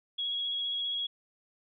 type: tone with vibrato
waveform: sine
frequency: 3322 Hz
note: G#7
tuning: in tune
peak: -30 dBFS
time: 0.18-1.07 s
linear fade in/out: 10 ms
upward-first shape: sine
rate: 15 Hz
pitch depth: 15 cents each way
effects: none